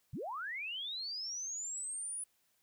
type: linear sweep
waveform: sine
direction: up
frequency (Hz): 83.6 to 9956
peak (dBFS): -38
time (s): 0.13-2.24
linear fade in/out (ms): 5
effects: white hiss -75 dBFS RMS until 2.62 s